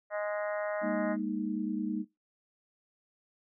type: harmonic tone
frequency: 207.7 Hz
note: G#3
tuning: in tune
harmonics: 3 / 4 / 5 / 6 / 7 / 8 / 9 / 10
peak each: -32 / -43 / -45 / -44 / -44 / -48 / -44 / -54 dBFS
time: 0.1-1.17 s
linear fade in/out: 50 ms
type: chord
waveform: sine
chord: Ab suspended second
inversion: none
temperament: equal with one note detuned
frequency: 203.1 / 233.1 / 311.1 Hz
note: Ab3 / Bb3 / Eb4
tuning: -38 / 0 / 0 cents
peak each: -35 dBFS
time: 0.81-2.05 s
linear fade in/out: 50 ms
effects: noise-tail reverb RT60 0.2 s tail -19 dB re dry